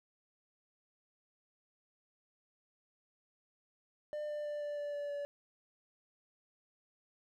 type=tone with pitch steps; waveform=triangle; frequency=599 / 594.9 / 590.8 / 586.7 / 582.6 / 578.6 / 574.6 Hz; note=D5 / D5 / D5 / D5 / D5 / D5 / D5; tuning=+34 / +22 / +10 / -2 / -14 / -26 / -38 cents; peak=-35 dBFS; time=4.13-5.25 s; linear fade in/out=0 ms; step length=160 ms; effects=none